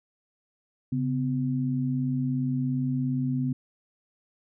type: tone pair together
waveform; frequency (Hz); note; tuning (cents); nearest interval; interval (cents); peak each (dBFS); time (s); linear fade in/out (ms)
sine; 136.75 / 254; C#3 / B3; -23 / +49; major seventh; 1072; -27; 0.92-3.53; 5
effects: none